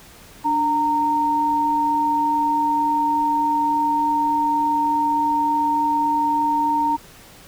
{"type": "tone pair together", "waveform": "sine", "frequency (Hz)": [293.7, 922.3], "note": ["D4", "A#5"], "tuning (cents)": [0, -19], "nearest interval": "octave + minor sixth", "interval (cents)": 1981, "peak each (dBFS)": [-25, -17], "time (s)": [0.44, 6.97], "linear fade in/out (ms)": 20, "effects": ["pink hiss -45 dBFS RMS until 7.47 s"]}